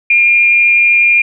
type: tone with amplitude modulation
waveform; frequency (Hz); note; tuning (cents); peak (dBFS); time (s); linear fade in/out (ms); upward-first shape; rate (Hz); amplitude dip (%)
sine; 2404; D7; +40; -4; 0.1-1.22; 5; sine; 243; 40
effects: none